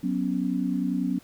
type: chord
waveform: sine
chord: F# suspended fourth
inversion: none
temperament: equal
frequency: 185 / 246.9 / 277.2 Hz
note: F#3 / B3 / C#4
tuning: 0 / 0 / 0 cents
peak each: -28 dBFS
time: 0.03-1.19 s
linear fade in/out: 10 ms
effects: pink hiss -55 dBFS RMS until 1.23 s